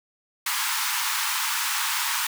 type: high-pass noise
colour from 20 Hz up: pink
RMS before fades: -26 dBFS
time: 0.46-2.27 s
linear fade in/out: 5 ms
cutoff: 860 Hz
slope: 96 dB/octave
effects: none